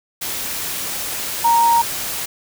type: tone in noise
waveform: sine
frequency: 932.3 Hz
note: A#5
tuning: in tune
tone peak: -11 dBFS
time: 1.44-1.82 s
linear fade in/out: 10 ms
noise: white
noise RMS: -25 dBFS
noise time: 0.21-2.26 s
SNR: +11 dB
effects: none